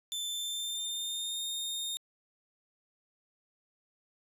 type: tone with pitch glide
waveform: sawtooth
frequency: 3537 to 3672 Hz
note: A7 to A#7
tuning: +8 to -27 cents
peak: -31 dBFS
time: 0.12-1.97 s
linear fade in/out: 0 ms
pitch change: +65 cents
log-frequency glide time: 0.29-1.42 s
effects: resampled to 32000 Hz